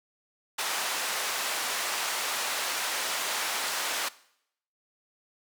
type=band-pass noise; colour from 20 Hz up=pink; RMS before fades=-31 dBFS; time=0.58-4.09 s; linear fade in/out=10 ms; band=820 to 12000 Hz; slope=12 dB/octave; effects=noise-tail reverb RT60 0.7 s tail -19 dB re dry